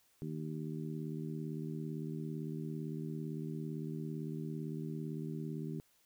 harmonic tone, 77.78 Hz, D#2, in tune, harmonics 2 / 3 / 4 / 5, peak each -40 / -44 / -46 / -48 dBFS, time 0.22-5.8 s, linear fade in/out 0 ms, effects white hiss -71 dBFS RMS until 6.05 s

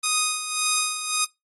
5% pulse tone with tremolo, 1244 Hz, D#6, 1 cent flat, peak -7 dBFS, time 0.03-1.25 s, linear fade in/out 10 ms, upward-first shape sine, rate 1.8 Hz, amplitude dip 65%, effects noise-tail reverb RT60 0.2 s tail -23 dB re dry + AAC 32 kbps

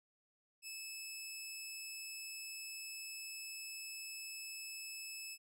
15% pulse tone, 2608 Hz, E7, 19 cents flat, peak -38 dBFS, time 0.62-5.38 s, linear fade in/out 50 ms, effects none

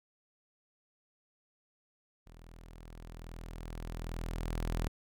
sawtooth tone with level ramp, 41.2 Hz, E1, in tune, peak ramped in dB -49 to -27 dBFS, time 2.26-4.88 s, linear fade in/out 10 ms, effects none

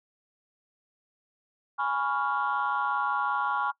sine chord, C# dominant seventh, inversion second, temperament equal with one note detuned, 830.6 / 987.8 / 1113.2 / 1396.9 Hz, G#5 / B5 / C#6 / E#6, 0 / 0 / +7 / 0 cents, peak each -30 / -32 / -29 / -30 dBFS, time 1.78-3.72 s, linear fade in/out 20 ms, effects noise-tail reverb RT60 0.1 s tail -22 dB re dry + tanh soft clip ceiling -18 dBFS

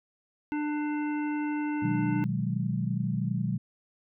harmonic tone, 298 Hz, D4, 25 cents sharp, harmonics 1 / 3 / 5 / 7 / 9, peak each -28 / -38 / -42 / -45 / -47 dBFS, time 0.52-2.24 s, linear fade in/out 0 ms
sine chord, G# minor seventh, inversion first, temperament equal, 123.47 / 155.56 / 185 / 207.7 Hz, B2 / D#3 / F#3 / G#3, 0 / 0 / 0 / 0 cents, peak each -31 / -33 / -31 / -34 dBFS, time 1.82-3.58 s, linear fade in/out 10 ms
effects none

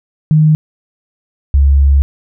sine tone pair in turn, 154.6 / 69.57 Hz, D#3 / C#2, -11 / +7 cents, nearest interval octave + major second, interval 1382 cents, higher first, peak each -5 dBFS, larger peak neither, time 0.31-0.55 / 1.54-2.02 s, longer second, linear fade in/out 0 ms, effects none

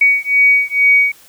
sine beating tone pair, 2249 / 2251.2 Hz, C#7 / C#7, +24 / +26 cents, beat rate 2.2 Hz, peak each -12 dBFS, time 0.01-1.12 s, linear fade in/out 5 ms, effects white hiss -45 dBFS RMS until 1.28 s

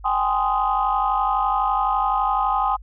sine chord, Ab major seventh, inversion third, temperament just, 778.7 / 830.6 / 1038.3 / 1245.9 Hz, G5 / Ab5 / C6 / Eb6, -12 / 0 / -14 / +2 cents, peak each -23 dBFS, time 0.04-2.77 s, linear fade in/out 20 ms, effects tanh soft clip ceiling -9 dBFS + added 50 Hz sine -38 dBFS peak until 2.82 s

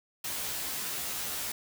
white noise with comb filter, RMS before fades -35 dBFS, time 0.24-1.52 s, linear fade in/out 5 ms, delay 14 ms, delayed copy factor +1, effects none

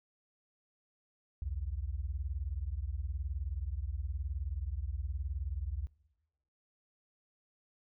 sine beating tone pair, 60.9 / 79.9 Hz, B1 / D#2, -24 / +47 cents, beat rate 19 Hz, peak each -37 / -38 dBFS, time 1.42-5.87 s, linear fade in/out 0 ms, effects noise-tail reverb RT60 0.9 s tail -20 dB re dry

